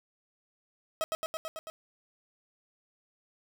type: tone with echo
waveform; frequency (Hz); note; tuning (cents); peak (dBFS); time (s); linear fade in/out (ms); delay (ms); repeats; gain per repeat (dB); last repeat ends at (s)
30% pulse; 640; D#5; +49; -25; 1.01-1.04; 0; 110; 6; -2; 1.7
effects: none

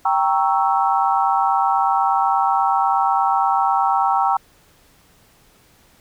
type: chord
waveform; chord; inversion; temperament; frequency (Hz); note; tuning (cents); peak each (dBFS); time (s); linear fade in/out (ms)
sine; G diminished seventh; none; equal; 784 / 932.3 / 1108.7 / 1318.5; G5 / Bb5 / Db6 / Fb6; 0 / 0 / 0 / 0; -18 / -20 / -23 / -22; 0.05-4.37; 5
effects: pink hiss -54 dBFS RMS until 6 s

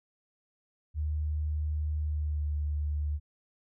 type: tone with pitch glide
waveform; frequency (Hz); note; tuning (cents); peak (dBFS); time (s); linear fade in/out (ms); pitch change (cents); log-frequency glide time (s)
sine; 76 to 74.22; D#2 to D2; -40 to +19; -28; 0.94-3.2; 50; -41; 2.02-2.5
effects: none

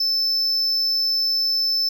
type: tone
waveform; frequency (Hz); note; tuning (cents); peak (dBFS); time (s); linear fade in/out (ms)
triangle; 5274; E8; 0; -17; 0-1.89; 5
effects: none

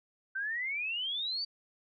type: exponential sweep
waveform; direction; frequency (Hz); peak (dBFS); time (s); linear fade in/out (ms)
sine; up; 1526 to 4674; -32; 0.35-1.45; 10
effects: none

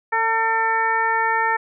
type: harmonic tone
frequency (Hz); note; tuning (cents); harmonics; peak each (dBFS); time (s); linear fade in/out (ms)
449.9; A4; +39; 1 / 2 / 3 / 4 / 5; -29 / -20 / -25 / -22 / -30; 0.12-1.57; 10
effects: none

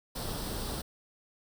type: noise with comb filter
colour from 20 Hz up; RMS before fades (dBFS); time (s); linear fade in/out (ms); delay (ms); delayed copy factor
pink; -36; 0.15-0.82; 10; 0.22; +0.6
effects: none

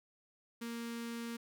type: tone with notch filter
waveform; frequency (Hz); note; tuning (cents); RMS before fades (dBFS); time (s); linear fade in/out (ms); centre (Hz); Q
sawtooth; 233.1; A#3; 0; -42; 0.61-1.37; 10; 690; 1.2
effects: none

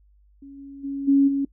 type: tone with level steps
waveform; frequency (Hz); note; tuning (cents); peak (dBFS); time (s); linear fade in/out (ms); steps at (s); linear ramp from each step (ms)
sine; 277.2; C#4; 0; -39 / -37 / -26 / -13 / -20; 0.42-1.45; 5; 0.57 / 0.83 / 1.07 / 1.27; 20
effects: noise-tail reverb RT60 0.1 s tail -22 dB re dry + added 50 Hz sine -54 dBFS peak until 1.52 s

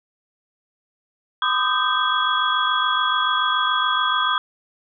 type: tone cluster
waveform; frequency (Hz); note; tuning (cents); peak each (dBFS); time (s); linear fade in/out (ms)
sine; 1013 / 1206 / 1253 / 1560 / 3336; B5 / D6 / D#6 / G6 / G#7; +44 / +46 / +12 / -9 / +7; -24; 1.42-4.38; 2
effects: none

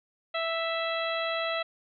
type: harmonic tone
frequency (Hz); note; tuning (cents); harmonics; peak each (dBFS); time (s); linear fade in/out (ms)
659.3; E5; 0; 1 / 2 / 3 / 4 / 5 / 6; -31 / -34 / -36 / -37 / -38 / -39; 0.34-1.63; 10
effects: none

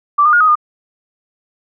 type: tone with pitch steps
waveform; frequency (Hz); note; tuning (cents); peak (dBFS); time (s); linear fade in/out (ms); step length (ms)
sine; 1167 / 1218 / 1429 / 1257 / 1216; D6 / D#6 / F6 / D#6 / D#6; -11 / -37 / +39 / +17 / -40; -7; 0.18-0.555; 10; 75
effects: none

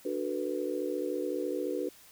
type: chord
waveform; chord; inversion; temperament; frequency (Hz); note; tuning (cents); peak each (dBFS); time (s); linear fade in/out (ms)
sine; B minor seventh; first; just; 296.3 / 370.4 / 444.5 / 493.9; D4 / F#4 / A4 / B4; +15 / +2 / +18 / 0; -36 / -35 / -38 / -35; 0.05-1.89; 5
effects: white hiss -56 dBFS RMS until 2.11 s

